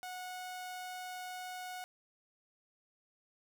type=tone; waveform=sawtooth; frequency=733 Hz; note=F#5; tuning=16 cents flat; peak=-38 dBFS; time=0.03-1.84 s; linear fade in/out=0 ms; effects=none